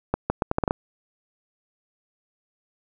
accelerating click train, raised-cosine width 1 ms, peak -7 dBFS, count 8, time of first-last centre 0.14-0.709 s, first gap 160 ms, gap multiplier 0.76, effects none

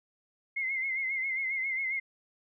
sine tone with vibrato, 2113 Hz, C7, 16 cents sharp, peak -29 dBFS, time 0.56-2 s, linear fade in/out 10 ms, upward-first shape sine, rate 7.4 Hz, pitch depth 59 cents each way, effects none

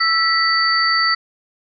sine tone cluster, 1324 / 1950 / 4574 Hz, E6 / B6 / D8, +7 / -23 / -47 cents, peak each -18 dBFS, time 0-1.15 s, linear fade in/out 10 ms, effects none

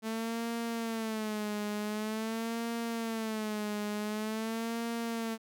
sawtooth tone with vibrato, 220 Hz, A3, in tune, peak -29 dBFS, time 0.02-5.38 s, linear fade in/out 50 ms, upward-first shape sine, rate 0.46 Hz, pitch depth 94 cents each way, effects none

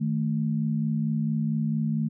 sine tone pair together, 155.56 / 220 Hz, D#3 / A3, 0 / 0 cents, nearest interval tritone, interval 600 cents, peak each -26 / -26 dBFS, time 0-2.09 s, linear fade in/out 20 ms, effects none

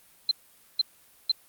sine tone bursts, 4109 Hz, C8, 32 cents flat, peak -19 dBFS, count 3, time 0.29-1.316 s, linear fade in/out 2 ms, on 22 ms, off 480 ms, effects white hiss -58 dBFS RMS until 1.48 s + Opus 32 kbps

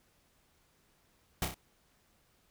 pink noise with echo, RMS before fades -31 dBFS, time 1.42-1.45 s, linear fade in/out 2 ms, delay 31 ms, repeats 3, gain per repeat -5 dB, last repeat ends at 1.543 s, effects pink hiss -70 dBFS RMS until 2.5 s

